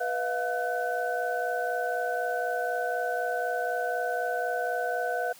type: tone cluster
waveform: sine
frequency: 490.8 / 645 / 709 / 1508 Hz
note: B4 / E5 / F5 / F#6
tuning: -11 / -38 / +26 / +32 cents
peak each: -32 / -35 / -30 / -33 dBFS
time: 0-5.33 s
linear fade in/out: 10 ms
effects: white hiss -52 dBFS RMS until 5.39 s + high-pass 200 Hz 12 dB/octave